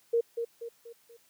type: tone with echo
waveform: sine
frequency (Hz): 466.2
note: A#4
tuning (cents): 0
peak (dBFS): -22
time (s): 0.13-0.21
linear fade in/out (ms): 10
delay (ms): 240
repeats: 4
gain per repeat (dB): -7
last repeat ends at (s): 1.17
effects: white hiss -65 dBFS RMS until 1.29 s + high-pass 100 Hz 12 dB/octave